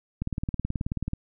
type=click train; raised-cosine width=5 ms; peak=-16 dBFS; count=18; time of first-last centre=0.22-1.134 s; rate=18.6 Hz; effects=none